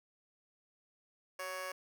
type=tone with amplitude modulation; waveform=15% pulse; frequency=557 Hz; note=C#5; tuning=8 cents sharp; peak=-30 dBFS; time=1.39-1.72 s; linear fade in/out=5 ms; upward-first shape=sine; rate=179 Hz; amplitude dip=70%; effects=none